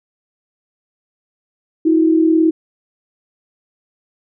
sine tone pair together, 320.4 / 359.6 Hz, E4 / F#4, -49 / -49 cents, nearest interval major second, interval 200 cents, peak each -10 / -18 dBFS, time 1.85-2.51 s, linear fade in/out 10 ms, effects none

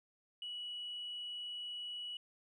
sine tone, 2934 Hz, F#7, 15 cents flat, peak -40 dBFS, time 0.42-2.17 s, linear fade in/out 2 ms, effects tanh soft clip ceiling -37 dBFS

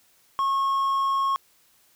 triangle tone, 1090 Hz, C#6, 29 cents flat, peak -19 dBFS, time 0.39-1.36 s, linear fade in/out 0 ms, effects white hiss -61 dBFS RMS until 1.95 s

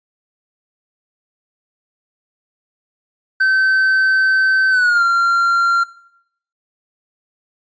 triangle tone with pitch glide, 1540 to 1379.9 Hz, G6 to F6, -31 to -21 cents, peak -9 dBFS, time 3.4-5.84 s, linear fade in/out 10 ms, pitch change -190 cents, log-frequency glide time 4.7-5.03 s, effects noise-tail reverb RT60 0.7 s tail -19 dB re dry + resampled to 16000 Hz

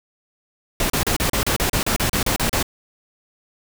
pink noise bursts, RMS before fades -20 dBFS, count 14, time 0.8-2.628 s, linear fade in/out 2 ms, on 99 ms, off 34 ms, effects none

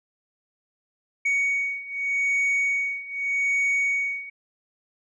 sine beating tone pair, 2237 / 2237.83 Hz, C#7 / C#7, +15 / +16 cents, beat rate 0.83 Hz, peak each -24 / -22 dBFS, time 1.25-4.3 s, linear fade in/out 10 ms, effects tanh soft clip ceiling -19 dBFS

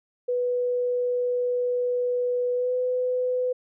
sine tone with pitch glide, 492.6 to 502.1 Hz, B4 to B4, -5 to +29 cents, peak -22 dBFS, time 0.28-3.53 s, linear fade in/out 10 ms, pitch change +34 cents, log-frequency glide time 2.54-2.74 s, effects none

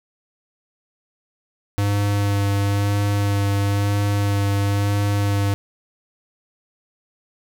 square tone with vibrato, 101 Hz, G#2, 48 cents flat, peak -18 dBFS, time 1.78-5.54 s, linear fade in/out 0 ms, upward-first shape sine, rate 1 Hz, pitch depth 14 cents each way, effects none

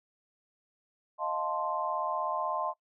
sine chord, F dominant seventh, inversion third, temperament equal, 622.3 / 698.5 / 880 / 1046.5 Hz, Eb5 / F5 / A5 / C6, 0 / 0 / 0 / 0 cents, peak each -36 / -37 / -36 / -33 dBFS, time 1.18-2.74 s, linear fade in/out 50 ms, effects noise-tail reverb RT60 0.1 s tail -20 dB re dry

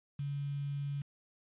sine tone with quantisation, 142 Hz, C#3, 42 cents sharp, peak -34 dBFS, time 0.19-1.02 s, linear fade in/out 5 ms, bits 9, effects resampled to 8000 Hz

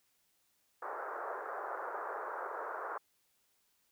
white band-pass noise, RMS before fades -41 dBFS, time 0.82-2.98 s, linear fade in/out 5 ms, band 390 to 1500 Hz, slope 48 dB/octave, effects white hiss -75 dBFS RMS until 3.91 s

